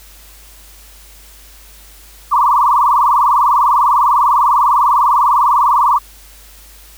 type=tone with vibrato; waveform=sine; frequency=1055 Hz; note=C6; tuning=14 cents sharp; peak=-8 dBFS; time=2.31-5.99 s; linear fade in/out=20 ms; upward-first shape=sine; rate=20 Hz; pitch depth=220 cents each way; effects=added 50 Hz sine -41 dBFS peak until 6.97 s + white hiss -42 dBFS RMS until 6.97 s